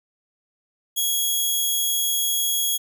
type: tone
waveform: 10% pulse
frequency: 3322 Hz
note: G#7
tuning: in tune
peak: -12 dBFS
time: 0.96-2.78 s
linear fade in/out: 20 ms
effects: none